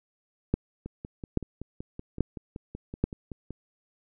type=two click trains; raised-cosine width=3 ms; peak=-10 / -24 dBFS; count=4 / 15; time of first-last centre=0.54-3.04 / 0.86-3.507 s; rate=1.2 / 5.29 Hz; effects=none